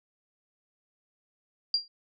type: tone with exponential decay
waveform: sine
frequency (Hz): 4764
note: D8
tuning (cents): +24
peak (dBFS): -19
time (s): 1.74-1.88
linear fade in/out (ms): 2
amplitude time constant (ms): 30
effects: none